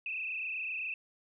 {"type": "tone with frequency modulation", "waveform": "sine", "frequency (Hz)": 2583, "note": "E7", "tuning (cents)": -36, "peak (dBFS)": -34, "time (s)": [0.06, 0.94], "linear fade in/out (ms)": 2, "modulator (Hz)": 27.6, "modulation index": 4, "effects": []}